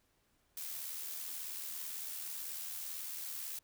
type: noise with amplitude modulation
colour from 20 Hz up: blue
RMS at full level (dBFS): -41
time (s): 0.57-3.59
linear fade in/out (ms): 2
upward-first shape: sine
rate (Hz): 78.1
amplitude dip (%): 40
effects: pink hiss -75 dBFS RMS until 3.63 s